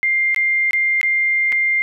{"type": "tone with dropouts", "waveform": "sine", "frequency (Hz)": 2100, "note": "C7", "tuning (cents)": 6, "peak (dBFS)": -14, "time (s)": [0.03, 1.82], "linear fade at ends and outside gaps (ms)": 0, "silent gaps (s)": [[0.346, 0.362], [0.709, 0.732], [1.013, 1.03], [1.521, 1.525]], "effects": []}